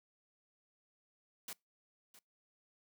white noise with echo, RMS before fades -45 dBFS, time 1.48-1.53 s, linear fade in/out 2 ms, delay 660 ms, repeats 1, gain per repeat -15 dB, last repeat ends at 2.19 s, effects noise-tail reverb RT60 0.2 s tail -25 dB re dry + high-pass 150 Hz 12 dB/octave

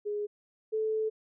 sine tone pair in turn, 415.3 / 436.5 Hz, G#4 / A4, 0 / -14 cents, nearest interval minor second, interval 86 cents, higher second, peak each -30 / -27 dBFS, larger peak second, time 0.05-0.27 / 0.72-1.1 s, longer second, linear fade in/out 20 ms, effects none

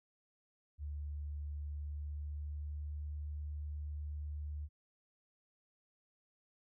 sine tone with pitch glide, 73.42 to 74.32 Hz, D2 to D2, 0 to +21 cents, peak -39 dBFS, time 0.78-4.69 s, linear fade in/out 50 ms, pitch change +21 cents, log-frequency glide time 1.63-3.07 s, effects none

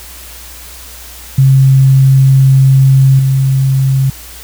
sine tone with level steps, 134 Hz, C3, 42 cents sharp, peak -3 / -7 dBFS, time 1.38-4.1 s, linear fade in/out 5 ms, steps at 3.19 s, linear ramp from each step 2 ms, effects added 60 Hz sine -34 dBFS peak until 4.43 s + white hiss -32 dBFS RMS until 4.43 s

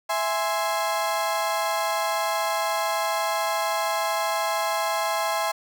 35% pulse chord, E augmented, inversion none, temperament equal, 659.3 / 830.6 / 1046.5 Hz, E5 / G#5 / B#5, 0 / 0 / 0 cents, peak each -26 dBFS, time 0.09-5.52 s, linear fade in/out 10 ms, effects none

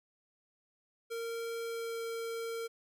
square tone with pitch glide, 461.2 to 458.3 Hz, A#4 to A#4, -19 to -29 cents, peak -37 dBFS, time 1.1-2.68 s, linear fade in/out 20 ms, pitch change -10 cents, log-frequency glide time 1.62-2.05 s, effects none

